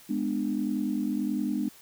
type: chord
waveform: sine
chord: G# diminished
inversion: none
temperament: just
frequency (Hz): 207.7 / 249.2 / 299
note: G#3 / B3 / D4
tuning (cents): 0 / +16 / +31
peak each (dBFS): -30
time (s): 0.09-1.69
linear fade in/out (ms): 10
effects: tanh soft clip ceiling -16 dBFS + white hiss -53 dBFS RMS until 1.81 s